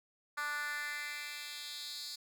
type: tone with high-pass filter sweep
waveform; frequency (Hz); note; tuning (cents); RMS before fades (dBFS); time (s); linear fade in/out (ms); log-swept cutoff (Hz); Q
10% pulse; 293.7; D4; 0; -41; 0.37-2.16; 10; 1300 to 4600; 2.9
effects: none